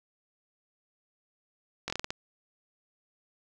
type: slowing click train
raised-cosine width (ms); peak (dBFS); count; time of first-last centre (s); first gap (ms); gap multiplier
0.2; -15; 7; 1.88-2.105; 20; 1.25
effects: none